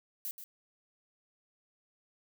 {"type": "noise with echo", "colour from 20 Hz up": "violet", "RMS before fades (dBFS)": -38, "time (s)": [0.25, 0.31], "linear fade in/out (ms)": 0, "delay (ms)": 130, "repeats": 1, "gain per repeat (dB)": -9, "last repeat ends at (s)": 0.44, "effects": []}